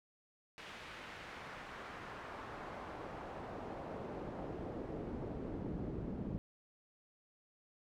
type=noise with band-pass filter sweep; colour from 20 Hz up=brown; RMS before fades=-45 dBFS; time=0.58-6.38 s; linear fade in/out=0 ms; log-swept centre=2500 to 230 Hz; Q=1; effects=none